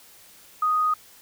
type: tone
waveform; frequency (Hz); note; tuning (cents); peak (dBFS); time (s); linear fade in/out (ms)
sine; 1244.5; D#6; 0; -19; 0.62-0.94; 5
effects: white hiss -51 dBFS RMS until 1.21 s